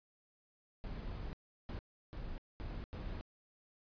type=noise bursts at uneven times; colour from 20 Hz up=brown; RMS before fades=-43 dBFS; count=5; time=0.84-1.33 / 1.69-1.79 / 2.13-2.38 / 2.6-2.84 / 2.93-3.21 s; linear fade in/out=0 ms; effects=resampled to 11025 Hz